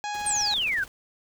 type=harmonic tone; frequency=830.6 Hz; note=G#5; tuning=in tune; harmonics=1 / 2 / 3 / 4 / 5 / 6 / 7 / 8 / 9; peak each=-30 / -37 / -40 / -43 / -43 / -49 / -48 / -46 / -49 dBFS; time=0.04-0.54 s; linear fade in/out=0 ms
type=noise with tremolo; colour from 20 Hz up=pink; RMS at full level=-42 dBFS; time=0.14-0.88 s; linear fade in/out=2 ms; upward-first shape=sine; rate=19 Hz; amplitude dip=65%
type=exponential sweep; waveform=sine; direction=down; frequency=9050 to 1467 Hz; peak=-23 dBFS; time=0.26-0.84 s; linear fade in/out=5 ms
effects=none